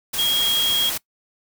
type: tone in noise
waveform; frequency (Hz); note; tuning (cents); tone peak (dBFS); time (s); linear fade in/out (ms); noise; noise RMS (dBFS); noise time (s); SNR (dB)
sine; 3272; G#7; -26; -18; 0.18-0.9; 10; white; -26; 0.13-0.98; +5
effects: noise-tail reverb RT60 0.1 s tail -22 dB re dry